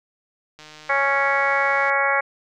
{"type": "click train", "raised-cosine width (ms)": 0.2, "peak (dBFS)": -25, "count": 201, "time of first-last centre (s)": [0.59, 1.897], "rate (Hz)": 153}
{"type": "harmonic tone", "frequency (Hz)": 277.2, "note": "C#4", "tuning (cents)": 0, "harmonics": [2, 3, 4, 5, 6, 7, 8], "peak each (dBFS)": [-25, -25, -25, -25, -25, -25, -25], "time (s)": [0.89, 2.21], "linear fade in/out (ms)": 10}
{"effects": []}